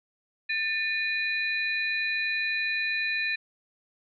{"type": "tone cluster", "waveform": "sine", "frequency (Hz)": [1786, 2457, 3996], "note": ["A6", "D#7", "B7"], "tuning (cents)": [25, -22, 20], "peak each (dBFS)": [-30, -28, -35], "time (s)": [0.49, 3.36], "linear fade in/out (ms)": 10, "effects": []}